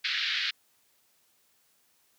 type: band-pass noise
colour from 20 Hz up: white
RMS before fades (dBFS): -30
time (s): 0.04-0.51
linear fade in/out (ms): 10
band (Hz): 1500 to 4500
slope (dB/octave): 48
effects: white hiss -68 dBFS RMS until 2.18 s + high-pass 80 Hz 12 dB/octave